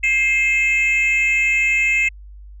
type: tone pair together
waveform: sine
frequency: 2112 / 2600 Hz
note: C7 / E7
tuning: +16 / -24 cents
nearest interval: major third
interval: 360 cents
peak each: -15 dBFS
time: 0.03-2.09 s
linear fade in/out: 10 ms
effects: tanh soft clip ceiling -11 dBFS + added 50 Hz sine -36 dBFS peak until 2.6 s